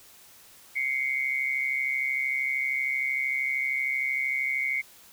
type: tone pair together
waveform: sine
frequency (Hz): 2093 / 2226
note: C7 / C#7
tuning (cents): 0 / +7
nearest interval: minor second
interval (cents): 107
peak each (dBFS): -28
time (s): 0.75-4.82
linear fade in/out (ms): 20
effects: white hiss -53 dBFS RMS until 5.12 s